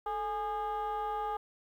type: tone with frequency modulation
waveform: sine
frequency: 830 Hz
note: G#5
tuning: 1 cent flat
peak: -30 dBFS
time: 0.06-1.37 s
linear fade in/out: 5 ms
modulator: 393 Hz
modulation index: 0.87
effects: tanh soft clip ceiling -30 dBFS + 11-bit